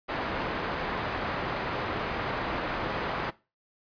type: low-pass noise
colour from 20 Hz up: white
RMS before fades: -32 dBFS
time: 0.08-3.31 s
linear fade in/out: 20 ms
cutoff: 1400 Hz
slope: 12 dB/octave
effects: noise-tail reverb RT60 0.3 s tail -20 dB re dry + resampled to 11025 Hz